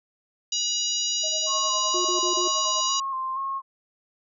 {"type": "harmonic tone", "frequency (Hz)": 965, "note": "B5", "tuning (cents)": -40, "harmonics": [3, 4, 5, 6, 7], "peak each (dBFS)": [-30, -30, -30, -30, -30], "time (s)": [0.52, 3], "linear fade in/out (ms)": 5}
{"type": "tone with tremolo", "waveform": "sine", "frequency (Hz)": 627, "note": "D#5", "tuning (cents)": 13, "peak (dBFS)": -31, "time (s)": [1.23, 2.81], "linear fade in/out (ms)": 10, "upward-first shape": "sine", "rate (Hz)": 9.8, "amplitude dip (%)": 85}
{"type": "tone with vibrato", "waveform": "sine", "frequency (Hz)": 1067, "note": "C6", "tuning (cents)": 34, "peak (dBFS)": -26, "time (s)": [1.46, 3.62], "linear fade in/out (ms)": 50, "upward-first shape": "square", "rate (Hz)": 2.1, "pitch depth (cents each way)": 28}
{"type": "tone bursts", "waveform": "sine", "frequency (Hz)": 358, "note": "F4", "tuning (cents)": 43, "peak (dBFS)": -27, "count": 4, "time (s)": [1.94, 2.479], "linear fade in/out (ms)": 5, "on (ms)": 110, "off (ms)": 33}
{"effects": []}